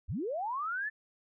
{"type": "linear sweep", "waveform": "sine", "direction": "up", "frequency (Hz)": [45.3, 1789], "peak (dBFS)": -32, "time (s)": [0.08, 0.9], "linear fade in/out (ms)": 20, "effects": []}